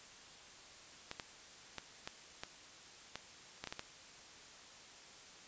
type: clicks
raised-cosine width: 0.2 ms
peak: -24 dBFS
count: 10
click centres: 1.114 / 1.198 / 1.783 / 2.075 / 2.435 / 3.156 / 3.64 / 3.673 / 3.725 / 3.794 s
effects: white hiss -56 dBFS RMS until 5.47 s + resampled to 16000 Hz